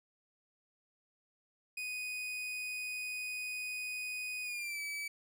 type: tone with pitch glide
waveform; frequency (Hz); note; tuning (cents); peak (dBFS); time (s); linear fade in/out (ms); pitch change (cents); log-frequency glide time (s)
40% pulse; 2489 to 2296; D#7 to D7; 0 to -40; -37; 1.77-5.08; 5; -140; 4.43-4.81
effects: none